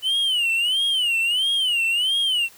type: tone with vibrato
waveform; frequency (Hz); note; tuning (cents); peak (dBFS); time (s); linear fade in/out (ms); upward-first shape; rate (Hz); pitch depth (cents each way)
triangle; 2960; F#7; 0; -17; 0.02-2.49; 50; sine; 1.5; 170
effects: white hiss -49 dBFS RMS until 2.57 s